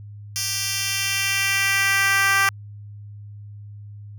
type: tone with high-pass filter sweep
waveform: 10% pulse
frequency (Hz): 392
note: G4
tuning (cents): 0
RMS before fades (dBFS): -21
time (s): 0.36-2.49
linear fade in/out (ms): 0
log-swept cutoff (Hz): 4700 to 1300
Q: 1.5
effects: added 103 Hz sine -36 dBFS peak until 4.18 s